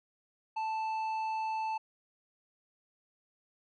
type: tone with tanh clipping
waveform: sine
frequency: 880 Hz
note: A5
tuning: in tune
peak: -33 dBFS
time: 0.56-1.78 s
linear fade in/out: 10 ms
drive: 8 dB
effects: none